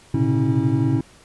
triangle tone cluster, 112.6 / 126.1 / 137.5 / 272.8 / 322.3 Hz, A2 / B2 / C#3 / C#4 / E4, +40 / +36 / -14 / -28 / -39 cents, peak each -21 dBFS, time 0.14-1.01 s, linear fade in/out 5 ms, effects pink hiss -50 dBFS RMS until 1.24 s + resampled to 24000 Hz

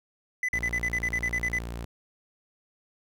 triangle tone bursts, 2003 Hz, B6, 24 cents sharp, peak -23 dBFS, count 12, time 0.43-1.586 s, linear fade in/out 2 ms, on 56 ms, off 44 ms
sawtooth tone, 58.27 Hz, A#1, in tune, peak -30 dBFS, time 0.53-1.85 s, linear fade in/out 5 ms
effects none

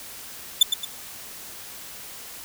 40% pulse tone with echo, 3520 Hz, A7, in tune, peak -9 dBFS, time 0.61-0.63 s, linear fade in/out 5 ms, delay 110 ms, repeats 2, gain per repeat -8 dB, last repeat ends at 0.85 s, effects white hiss -40 dBFS RMS until 2.44 s

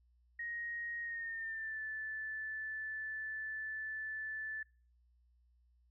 sine tone with pitch glide, 1876 to 1750.4 Hz, A#6 to A6, +11 to -9 cents, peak -39 dBFS, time 0.39-4.63 s, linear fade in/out 5 ms, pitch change -120 cents, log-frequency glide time 1.01-1.81 s, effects noise-tail reverb RT60 0.4 s tail -25 dB re dry + added 60 Hz sine -67 dBFS peak until 5.9 s

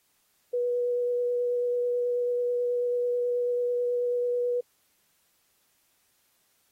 sine tone with vibrato, 487.4 Hz, B4, 23 cents flat, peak -24 dBFS, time 0.53-4.61 s, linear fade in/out 10 ms, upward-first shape sine, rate 9.2 Hz, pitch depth 9 cents each way, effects white hiss -69 dBFS RMS until 6.71 s + AAC 48 kbps

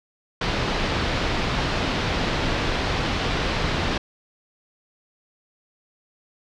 pink low-pass noise, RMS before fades -24 dBFS, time 0.41-3.98 s, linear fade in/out 5 ms, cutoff 4600 Hz, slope 24 dB/octave, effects none

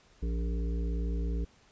harmonic tone with a mistuned harmonic, 57.4 Hz, A#1, 26 cents flat, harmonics 1 / 3 / 5 / 7 / 8, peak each -29 / -39 / -43 / -46 / -47 dBFS, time 0.22-1.45 s, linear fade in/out 10 ms, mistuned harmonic 3, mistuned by +18 cents, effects pink hiss -62 dBFS RMS until 1.71 s + resampled to 16000 Hz

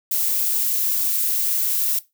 violet noise, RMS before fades -21 dBFS, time 0.11-1.99 s, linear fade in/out 5 ms, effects noise-tail reverb RT60 0.2 s tail -17 dB re dry

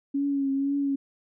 sine tone with vibrato, 277.2 Hz, C#4, in tune, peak -23 dBFS, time 0.14-0.96 s, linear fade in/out 10 ms, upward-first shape triangle, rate 2 Hz, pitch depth 41 cents each way, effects none

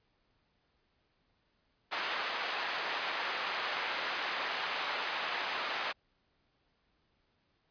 pink band-pass noise, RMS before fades -36 dBFS, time 1.91-5.93 s, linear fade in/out 20 ms, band 860 to 3400 Hz, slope 12 dB/octave, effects pink hiss -75 dBFS RMS until 7.7 s + resampled to 11025 Hz

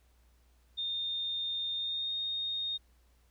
sine tone with pitch glide, 3643 to 3698 Hz, A#7 to A#7, -41 to -15 cents, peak -32 dBFS, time 0.77-2.78 s, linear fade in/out 20 ms, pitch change +26 cents, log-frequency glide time 1.75-2.13 s, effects added 60 Hz sine -63 dBFS peak until 3.3 s + pink hiss -72 dBFS RMS until 3.3 s

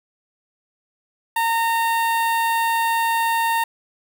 sawtooth tone with notch filter, 917 Hz, A#5, 29 cents flat, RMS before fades -20 dBFS, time 1.36-3.64 s, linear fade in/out 5 ms, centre 5900 Hz, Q 0.81, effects 7-bit

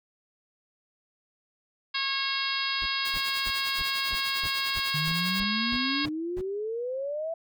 harmonic tone, 546 Hz, C#5, 26 cents flat, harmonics 2 / 3 / 4 / 5 / 6 / 7 / 8 / 9, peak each -35 / -35 / -35 / -35 / -35 / -35 / -35 / -35 dBFS, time 1.94-6.06 s, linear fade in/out 10 ms
brown noise bursts, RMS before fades -38 dBFS, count 12, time 2.81-6.416 s, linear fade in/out 10 ms, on 53 ms, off 270 ms
white noise with tremolo, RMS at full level -39 dBFS, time 3.05-5.4 s, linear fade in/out 0 ms, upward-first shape sine, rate 10 Hz, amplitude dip 80%
sine exponential sweep, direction up, 146.83 to 670 Hz, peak -29 dBFS, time 4.94-7.34 s, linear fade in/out 5 ms
effects none

